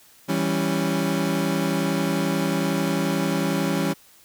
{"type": "chord", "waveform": "30% pulse", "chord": "C# diminished", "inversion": "first", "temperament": "equal", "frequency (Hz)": [164.81, 196, 277.2], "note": ["E3", "G3", "C#4"], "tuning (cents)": [0, 0, 0], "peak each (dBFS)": -23, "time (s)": [0.28, 3.94], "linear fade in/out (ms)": 20, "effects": ["white hiss -53 dBFS RMS until 4.24 s"]}